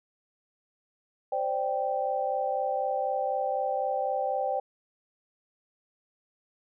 sine chord, C suspended second, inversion none, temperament equal, 523.3 / 587.3 / 784 Hz, C5 / D5 / G5, 0 / 0 / 0 cents, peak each -31 / -32 / -29 dBFS, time 1.32-4.6 s, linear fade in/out 5 ms, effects none

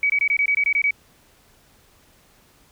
sine tone bursts, 2271 Hz, C#7, 41 cents sharp, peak -16 dBFS, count 10, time 0.03-0.908 s, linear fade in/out 2 ms, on 68 ms, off 22 ms, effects pink hiss -56 dBFS RMS until 2.71 s

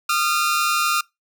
sawtooth tone pair together, 1224 / 1375.5 Hz, D#6 / F6, -29 / -27 cents, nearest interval major second, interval 202 cents, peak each -17 dBFS, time 0.09-1.01 s, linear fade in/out 5 ms, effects noise-tail reverb RT60 0.2 s tail -24 dB re dry

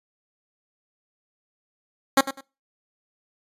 10% pulse tone with echo, 271.3 Hz, C#4, 37 cents flat, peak -5 dBFS, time 2.17-2.21 s, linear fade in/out 5 ms, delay 100 ms, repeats 2, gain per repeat -13 dB, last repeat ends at 2.41 s, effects noise-tail reverb RT60 0.3 s tail -22 dB re dry + resampled to 32000 Hz

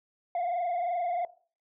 sine tone with frequency modulation, 703 Hz, F5, 11 cents sharp, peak -25 dBFS, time 0.35-1.25 s, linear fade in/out 2 ms, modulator 22.9 Hz, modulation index 1.2, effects noise-tail reverb RT60 0.4 s tail -18 dB re dry + tanh soft clip ceiling -26 dBFS

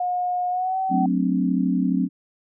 sine tone with pitch glide, 720 to 761.1 Hz, F#5 to F#5, -47 to +49 cents, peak -21 dBFS, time 0-1.06 s, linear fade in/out 5 ms, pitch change +96 cents, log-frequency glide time 0.5-0.78 s
sine chord, D dominant seventh, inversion first, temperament equal, 185 / 220 / 261.6 / 293.7 Hz, F#3 / A3 / C4 / D4, 0 / 0 / 0 / 0 cents, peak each -22 / -28 / -22 / -28 dBFS, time 0.89-2.09 s, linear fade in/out 50 ms
effects none

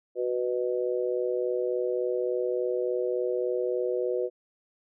harmonic tone, 123.47 Hz, B2, in tune, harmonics 3 / 4 / 5, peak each -29 / -28 / -35 dBFS, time 0.15-4.3 s, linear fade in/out 50 ms, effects none

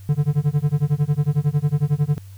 triangle tone with tremolo, 146.83 Hz, D3, in tune, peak -11 dBFS, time 0.09-2.18 s, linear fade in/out 0 ms, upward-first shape sine, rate 11 Hz, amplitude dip 100%, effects added 97 Hz sine -37 dBFS peak until 2.37 s + white hiss -54 dBFS RMS until 2.37 s

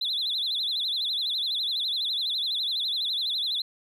sine tone with vibrato, 3729 Hz, A#7, in tune, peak -24 dBFS, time 0.01-3.62 s, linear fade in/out 5 ms, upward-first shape sine, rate 12 Hz, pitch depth 180 cents each way, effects tanh soft clip ceiling -22 dBFS

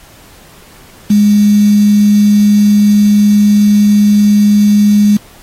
sine tone with quantisation, 206.9 Hz, G#3, 6 cents flat, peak -4 dBFS, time 1.1-5.17 s, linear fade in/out 5 ms, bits 4, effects pink hiss -40 dBFS RMS until 5.42 s + AAC 48 kbps

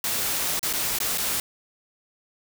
white noise with dropouts, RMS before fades -26 dBFS, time 0.04-1.4 s, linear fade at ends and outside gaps 2 ms, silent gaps 0.594-0.629 / 0.729-0.735 / 0.987-1.002 / 1.176-1.181 s, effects none

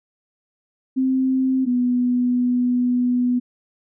sine tone pair in turn, 261.6 / 246.9 Hz, C4 / B3, 0 / 0 cents, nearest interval minor second, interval 100 cents, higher first, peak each -16 dBFS, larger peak neither, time 0.96-1.66 / 1.66-3.4 s, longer second, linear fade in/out 20 ms, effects none

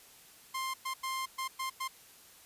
sawtooth tone bursts at uneven times, 1053 Hz, C6, 11 cents sharp, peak -30 dBFS, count 6, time 0.54-0.74 / 0.85-0.94 / 1.03-1.26 / 1.38-1.48 / 1.59-1.7 / 1.8-1.88 s, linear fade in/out 10 ms, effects white hiss -57 dBFS RMS until 2.45 s + resampled to 32000 Hz

